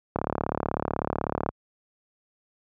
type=click train; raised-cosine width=1 ms; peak=-11 dBFS; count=49; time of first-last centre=0.16-1.49 s; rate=36.1 Hz; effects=high-pass 60 Hz 12 dB/octave